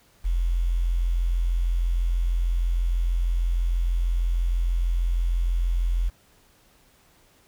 sine tone with quantisation, 43.14 Hz, F1, 20 cents flat, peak -20 dBFS, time 0.24-6.1 s, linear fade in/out 20 ms, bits 8, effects pink hiss -59 dBFS RMS until 7.47 s

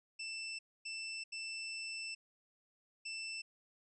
25% pulse tone bursts at uneven times, 2660 Hz, E7, 15 cents sharp, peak -37 dBFS, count 4, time 0.19-0.59 / 0.85-1.24 / 1.32-2.15 / 3.05-3.42 s, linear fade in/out 10 ms, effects resampled to 24000 Hz

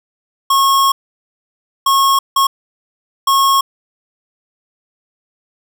square tone bursts at uneven times, 1091 Hz, C#6, 28 cents flat, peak -10 dBFS, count 4, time 0.5-0.92 / 1.86-2.19 / 2.36-2.47 / 3.27-3.61 s, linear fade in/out 5 ms, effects none

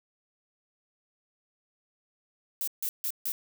violet noise bursts, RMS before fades -31 dBFS, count 4, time 2.61-3.32 s, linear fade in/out 0 ms, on 65 ms, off 150 ms, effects none

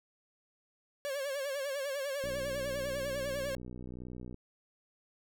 45% pulse tone with vibrato, 554.4 Hz, C#5, in tune, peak -34 dBFS, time 1.05-3.55 s, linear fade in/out 0 ms, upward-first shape sine, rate 10 Hz, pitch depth 84 cents each way
click train, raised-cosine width 3 ms, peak -32 dBFS, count 131, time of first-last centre 2.24-4.344 s, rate 61.8 Hz
effects none

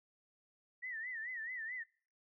sine tone with vibrato, 1894 Hz, A#6, 27 cents sharp, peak -40 dBFS, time 0.82-1.84 s, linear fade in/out 20 ms, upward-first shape sine, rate 4.6 Hz, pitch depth 130 cents each way, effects noise-tail reverb RT60 0.5 s tail -26 dB re dry

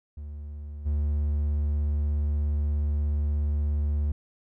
triangle tone with level steps, 73.6 Hz, D2, 4 cents sharp, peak -33 / -21 dBFS, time 0.17-4.12 s, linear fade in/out 5 ms, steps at 0.85 s, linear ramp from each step 20 ms, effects none

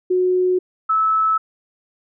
sine tone pair in turn, 365.9 / 1303.9 Hz, F#4 / E6, -19 / -19 cents, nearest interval octave + minor seventh, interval 2200 cents, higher second, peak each -14 dBFS, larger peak neither, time 0.1-0.59 / 0.89-1.38 s, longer neither, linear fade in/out 10 ms, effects none

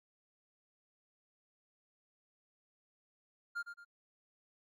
triangle tone with echo, 1403 Hz, F6, 8 cents sharp, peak -34 dBFS, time 3.55-3.63 s, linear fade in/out 20 ms, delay 110 ms, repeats 2, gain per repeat -8 dB, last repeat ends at 3.85 s, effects AAC 48 kbps

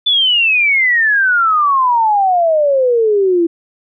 sine exponential sweep, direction down, 3520 to 329.6 Hz, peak -9 dBFS, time 0.06-3.47 s, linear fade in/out 10 ms, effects none

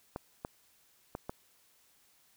clicks, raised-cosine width 1 ms, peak -23 dBFS, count 4, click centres 0.161 / 0.449 / 1.151 / 1.295 s, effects white hiss -67 dBFS RMS until 2.36 s

